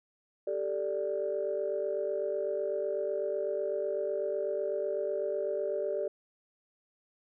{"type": "chord", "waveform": "sine", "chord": "G suspended second", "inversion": "none", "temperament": "equal", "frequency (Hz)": [392, 440, 587.3], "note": ["G4", "A4", "D5"], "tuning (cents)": [0, 0, 0], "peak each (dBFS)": [-34, -35, -32], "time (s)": [0.47, 6.08], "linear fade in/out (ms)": 5, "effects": ["tanh soft clip ceiling -21 dBFS"]}